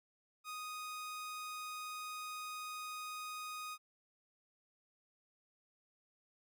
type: tone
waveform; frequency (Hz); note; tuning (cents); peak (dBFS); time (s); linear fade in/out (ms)
sawtooth; 1244.5; D#6; 0; -39; 0.44-3.78; 50
effects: none